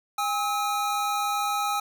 square tone pair together, 814.1 / 1286 Hz, G#5 / E6, -35 / -43 cents, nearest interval minor sixth, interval 792 cents, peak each -28 dBFS, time 0.18-1.8 s, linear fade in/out 5 ms, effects none

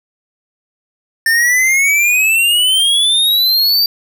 square exponential sweep, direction up, 1788 to 4688 Hz, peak -10 dBFS, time 1.26-3.86 s, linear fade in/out 2 ms, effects none

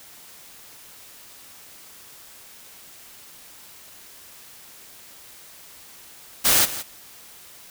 white noise with echo, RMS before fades -17 dBFS, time 6.44-6.66 s, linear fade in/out 20 ms, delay 170 ms, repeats 1, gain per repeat -14 dB, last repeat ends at 6.83 s, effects white hiss -46 dBFS RMS until 7.7 s

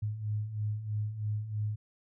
sine beating tone pair, 103.83 / 106.93 Hz, G#2 / A2, 0 / -49 cents, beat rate 3.1 Hz, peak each -38 / -32 dBFS, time 0.02-1.76 s, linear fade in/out 10 ms, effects none

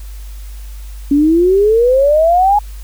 sine exponential sweep, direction up, 278.3 to 845 Hz, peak -7 dBFS, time 1.11-2.59 s, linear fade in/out 5 ms, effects added 50 Hz sine -26 dBFS peak until 2.83 s + white hiss -43 dBFS RMS until 2.83 s

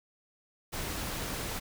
pink noise, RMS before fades -36 dBFS, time 0.72-1.6 s, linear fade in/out 20 ms, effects none

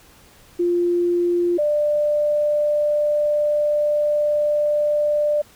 sine tone pair in turn, 349.2 / 593.7 Hz, F4 / D5, 0 / +19 cents, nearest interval major sixth, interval 919 cents, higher second, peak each -16 dBFS, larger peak neither, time 0.59-1.58 / 1.58-5.42 s, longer second, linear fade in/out 10 ms, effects pink hiss -50 dBFS RMS until 5.55 s

